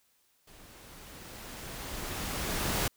pink noise with level ramp, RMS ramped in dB -55 to -29 dBFS, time 0.47-2.88 s, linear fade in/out 5 ms, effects white hiss -70 dBFS RMS until 2.96 s

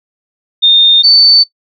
sine tone pair in turn, 3646 / 4528 Hz, A#7 / C#8, -39 / +36 cents, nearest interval major third, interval 375 cents, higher second, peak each -3 dBFS, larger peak neither, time 0.62-1.03 / 1.03-1.44 s, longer neither, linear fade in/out 20 ms, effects noise-tail reverb RT60 0.1 s tail -21 dB re dry

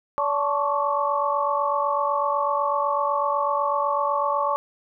sine tone cluster, 573 / 878 / 1094 / 1142 Hz, D5 / A5 / C#6 / D6, -43 / -4 / -23 / -49 cents, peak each -26 dBFS, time 0.18-4.56 s, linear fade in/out 0 ms, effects none

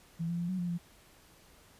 sine tone with pitch steps, 166 / 171.6 / 172.8 / 185.8 / 175.6 / 172.1 Hz, E3 / F3 / F3 / F#3 / F3 / F3, +12 / -30 / -18 / +7 / +10 / -25 cents, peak -31 dBFS, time 0.19-0.784 s, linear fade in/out 20 ms, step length 99 ms, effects pink hiss -60 dBFS RMS until 1.79 s + resampled to 32000 Hz

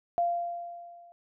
sine tone with level ramp, 692 Hz, F5, 16 cents flat, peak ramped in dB -22 to -51 dBFS, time 0.18-1.12 s, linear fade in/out 0 ms, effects none

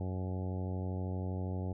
harmonic tone with a mistuned harmonic, 92.6 Hz, F#2, 2 cents sharp, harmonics 1 / 2 / 3 / 4 / 5 / 6 / 7 / 8 / 9, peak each -35 / -41 / -45 / -47 / -49 / -51 / -52 / -53 / -54 dBFS, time 0-1.73 s, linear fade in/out 5 ms, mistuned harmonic 9, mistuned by +31 cents, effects none

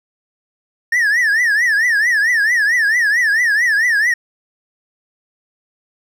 triangle tone with vibrato, 1802 Hz, A6, 41 cents sharp, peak -10 dBFS, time 0.92-4.14 s, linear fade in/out 5 ms, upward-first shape triangle, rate 4.5 Hz, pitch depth 200 cents each way, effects none

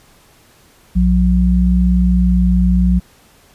sine tone pair together, 60.7 / 181.45 Hz, B1 / F#3, -29 / -34 cents, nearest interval octave + perfect fifth, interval 1895 cents, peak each -12 dBFS, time 0.95-3 s, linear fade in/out 20 ms, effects pink hiss -49 dBFS RMS until 3.54 s + resampled to 32000 Hz

